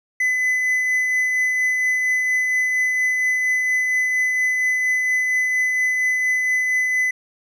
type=tone with tremolo; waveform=triangle; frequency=2012 Hz; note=B6; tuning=32 cents sharp; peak=-14 dBFS; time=0.2-7.11 s; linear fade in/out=5 ms; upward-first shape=triangle; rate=4.3 Hz; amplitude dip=30%; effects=none